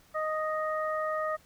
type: harmonic tone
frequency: 622.3 Hz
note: D#5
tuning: in tune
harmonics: 1 / 2 / 3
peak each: -31 / -32 / -39 dBFS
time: 0.14-1.37 s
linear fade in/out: 20 ms
effects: pink hiss -61 dBFS RMS until 1.45 s